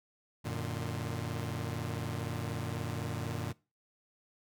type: chord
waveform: sawtooth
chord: Gb augmented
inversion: none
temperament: equal with one note detuned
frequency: 92.5 / 116.54 / 149.83 Hz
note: Gb2 / Bb2 / D3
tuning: 0 / 0 / +35 cents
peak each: -36 / -34 / -36 dBFS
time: 0.44-3.53 s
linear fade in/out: 20 ms
effects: noise-tail reverb RT60 0.3 s tail -22 dB re dry